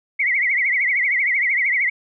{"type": "tone with vibrato", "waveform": "sine", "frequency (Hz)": 2093, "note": "C7", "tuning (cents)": 0, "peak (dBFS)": -16, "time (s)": [0.19, 1.9], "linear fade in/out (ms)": 10, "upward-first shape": "triangle", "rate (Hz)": 13, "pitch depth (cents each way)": 170, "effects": []}